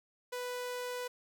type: tone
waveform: sawtooth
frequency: 494.6 Hz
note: B4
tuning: 3 cents sharp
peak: -33 dBFS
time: 0.32-1.08 s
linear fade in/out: 10 ms
effects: 11-bit